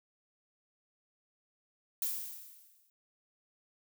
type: noise with exponential decay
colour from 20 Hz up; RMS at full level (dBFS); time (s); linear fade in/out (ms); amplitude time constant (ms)
violet; -32; 2.02-2.9; 1; 190
effects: none